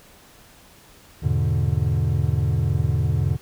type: chord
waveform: triangle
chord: E dominant seventh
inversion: none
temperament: equal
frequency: 82.41 / 103.83 / 123.47 / 146.83 Hz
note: E2 / G#2 / B2 / D3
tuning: 0 / 0 / 0 / 0 cents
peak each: -22 dBFS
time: 1.22-3.37 s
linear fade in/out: 20 ms
effects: pink hiss -50 dBFS RMS until 3.41 s